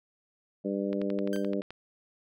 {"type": "harmonic tone", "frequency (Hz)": 99.3, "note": "G2", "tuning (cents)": 23, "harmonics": [2, 3, 4, 5, 6], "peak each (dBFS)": [-32, -34, -35, -36, -37], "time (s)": [0.64, 1.62], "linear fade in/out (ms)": 20}
{"type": "click train", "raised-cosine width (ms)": 0.3, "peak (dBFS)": -26, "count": 10, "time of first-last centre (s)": [0.93, 1.706], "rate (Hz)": 11.6}
{"type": "tone with exponential decay", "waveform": "sawtooth", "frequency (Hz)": 1568, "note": "G6", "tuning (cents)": 0, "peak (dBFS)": -33, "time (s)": [1.33, 1.53], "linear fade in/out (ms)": 0, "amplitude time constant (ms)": 43}
{"effects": []}